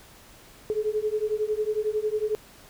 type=beating tone pair; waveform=sine; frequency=421.9 / 432.9 Hz; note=G#4 / A4; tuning=+27 / -28 cents; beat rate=11 Hz; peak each=-27 dBFS; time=0.7-2.35 s; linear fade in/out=0 ms; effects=pink hiss -51 dBFS RMS until 2.69 s